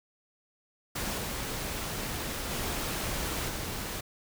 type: noise with level steps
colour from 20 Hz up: pink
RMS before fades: -33 / -35 / -33 / -36 dBFS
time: 0.95-4.01 s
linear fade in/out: 10 ms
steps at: 1.17 / 2.5 / 3.48 s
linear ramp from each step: 10 ms
effects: none